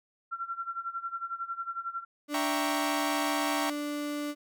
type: tone with tremolo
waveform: sine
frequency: 1363 Hz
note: F6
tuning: 43 cents flat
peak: -30 dBFS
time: 0.31-2.05 s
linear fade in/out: 20 ms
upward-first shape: sine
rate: 11 Hz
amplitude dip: 85%
type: tone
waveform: 35% pulse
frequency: 293.4 Hz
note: D4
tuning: 2 cents flat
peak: -30 dBFS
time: 2.28-4.35 s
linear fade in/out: 50 ms
type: chord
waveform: sawtooth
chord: E diminished seventh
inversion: none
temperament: equal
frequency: 659.3 / 784 / 932.3 / 1108.7 Hz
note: E5 / G5 / Bb5 / Db6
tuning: 0 / 0 / 0 / 0 cents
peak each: -31 dBFS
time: 2.34-3.7 s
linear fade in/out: 2 ms
effects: none